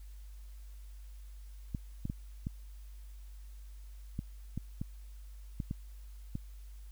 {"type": "clicks", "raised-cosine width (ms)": 5, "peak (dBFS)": -23, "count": 10, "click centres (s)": [1.748, 2.054, 2.099, 2.469, 4.191, 4.576, 4.815, 5.602, 5.711, 6.354], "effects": ["added 50 Hz sine -46 dBFS peak until 6.91 s", "white hiss -66 dBFS RMS until 6.91 s"]}